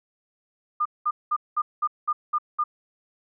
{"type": "tone bursts", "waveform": "sine", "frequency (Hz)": 1211, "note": "D#6", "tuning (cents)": -47, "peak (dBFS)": -20, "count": 8, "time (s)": [0.8, 2.64], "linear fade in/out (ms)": 10, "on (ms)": 55, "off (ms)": 200, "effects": []}